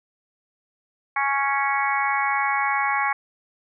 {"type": "harmonic tone", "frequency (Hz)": 277.2, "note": "C#4", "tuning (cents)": 0, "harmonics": [3, 4, 5, 6, 7, 8], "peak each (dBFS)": [-25, -25, -32, -29, -29, -27], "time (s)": [1.16, 3.13], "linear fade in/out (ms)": 5, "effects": []}